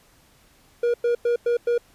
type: tone bursts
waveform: triangle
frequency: 476.4 Hz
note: A#4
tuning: 38 cents sharp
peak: -16 dBFS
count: 5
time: 0.83-1.78 s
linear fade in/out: 5 ms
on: 110 ms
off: 100 ms
effects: pink hiss -57 dBFS RMS until 1.94 s + resampled to 32000 Hz